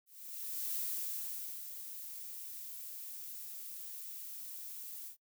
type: noise with ADSR envelope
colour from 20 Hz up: violet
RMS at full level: -37 dBFS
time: 0.06-5.17 s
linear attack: 710 ms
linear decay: 870 ms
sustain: -9 dB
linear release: 100 ms
effects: noise-tail reverb RT60 0.1 s tail -23 dB re dry